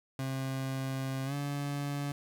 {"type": "tone with pitch glide", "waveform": "30% pulse", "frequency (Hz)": [133.3, 142.87], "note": ["C3", "D3"], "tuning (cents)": [33, -47], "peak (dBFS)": -30, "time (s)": [0.19, 2.12], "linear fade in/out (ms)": 2, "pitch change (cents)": 120, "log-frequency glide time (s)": [1.25, 1.34], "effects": ["10-bit"]}